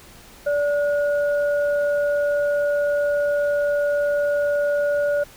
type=tone pair together; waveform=sine; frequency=580 / 1443.9 Hz; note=D5 / F#6; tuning=-22 / -43 cents; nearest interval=octave + major third; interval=1579 cents; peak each=-18 / -29 dBFS; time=0.46-5.24 s; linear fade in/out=10 ms; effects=pink hiss -46 dBFS RMS until 5.36 s